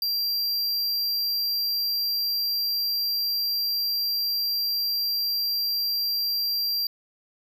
square tone, 4738 Hz, D8, 14 cents sharp, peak -24 dBFS, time 0.02-6.87 s, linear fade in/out 2 ms, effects none

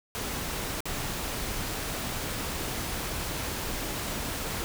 pink noise with dropouts, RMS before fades -33 dBFS, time 0.15-4.64 s, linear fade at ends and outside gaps 0 ms, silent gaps 0.805-0.855 s, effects none

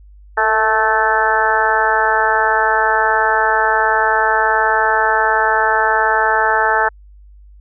harmonic tone with a mistuned harmonic, 218.6 Hz, A3, 11 cents flat, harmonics 2 / 3 / 4 / 5 / 6 / 7 / 8, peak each -22 / -22 / -16 / -24 / -20 / -19 / -19 dBFS, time 0.37-6.89 s, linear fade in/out 10 ms, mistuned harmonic 2, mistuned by +30 cents, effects added 50 Hz sine -39 dBFS peak until 7.6 s

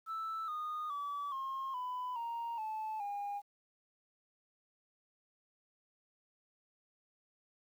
sine tone with pitch steps, 1318.5 / 1230.2 / 1147.8 / 1071 / 999.2 / 932.3 / 869.9 / 811.6 Hz, E6 / D#6 / D6 / C6 / B5 / A#5 / A5 / G#5, 0 / -20 / -40 / +40 / +20 / 0 / -20 / -40 cents, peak -35 dBFS, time 0.06-3.42 s, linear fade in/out 50 ms, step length 420 ms, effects tanh soft clip ceiling -35 dBFS + 11-bit

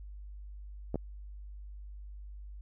clicks, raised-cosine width 2 ms, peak -20 dBFS, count 2, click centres 0.944 / 0.957 s, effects added 50 Hz sine -43 dBFS peak until 2.61 s

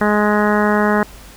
harmonic tone, 209.2 Hz, G#3, 13 cents sharp, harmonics 1 / 2 / 3 / 4 / 5 / 6 / 7 / 8 / 9, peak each -16 / -19 / -21 / -22 / -23 / -24 / -24 / -25 / -26 dBFS, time 0.01-1.03 s, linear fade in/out 2 ms, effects added 50 Hz sine -41 dBFS peak until 1.36 s + pink hiss -41 dBFS RMS until 1.36 s

